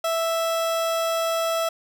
30% pulse tone, 659.3 Hz, E5, in tune, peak -19 dBFS, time 0.04-1.69 s, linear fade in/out 5 ms, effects none

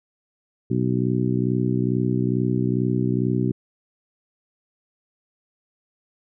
harmonic tone, 62.3 Hz, B1, 16 cents sharp, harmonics 2 / 3 / 4 / 5 / 6, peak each -23 / -25 / -26 / -27 / -28 dBFS, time 0.7-3.52 s, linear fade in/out 10 ms, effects none

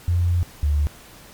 sine tone pair in turn, 87.31 / 73.42 Hz, F2 / D2, 0 / 0 cents, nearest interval minor third, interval 300 cents, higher first, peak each -16 dBFS, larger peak neither, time 0.08-0.43 / 0.63-0.87 s, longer first, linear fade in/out 0 ms, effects pink hiss -45 dBFS RMS until 1.33 s + MP3 96 kbps

